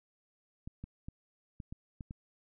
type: clicks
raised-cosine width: 5 ms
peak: -30 dBFS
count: 7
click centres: 0.675 / 0.84 / 1.085 / 1.602 / 1.725 / 2.008 / 2.109 s
effects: none